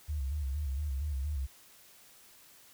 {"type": "tone with vibrato", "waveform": "sine", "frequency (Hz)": 70.8, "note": "C#2", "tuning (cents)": 37, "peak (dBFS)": -31, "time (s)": [0.08, 1.47], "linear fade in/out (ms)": 20, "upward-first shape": "square", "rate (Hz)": 4.3, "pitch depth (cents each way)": 100, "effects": ["white hiss -58 dBFS RMS until 2.73 s"]}